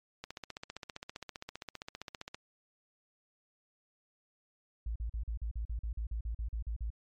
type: click train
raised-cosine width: 0.2 ms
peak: -24 dBFS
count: 33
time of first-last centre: 0.24-2.345 s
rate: 15.2 Hz
type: tone bursts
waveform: sine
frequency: 55.6 Hz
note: A1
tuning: 19 cents sharp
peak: -33 dBFS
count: 15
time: 4.86-6.903 s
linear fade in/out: 5 ms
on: 97 ms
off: 42 ms
effects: MP3 64 kbps